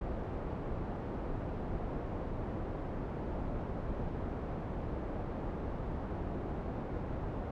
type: low-pass noise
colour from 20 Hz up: pink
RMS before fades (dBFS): -38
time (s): 0.01-7.51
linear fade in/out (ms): 5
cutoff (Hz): 770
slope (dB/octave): 12
effects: none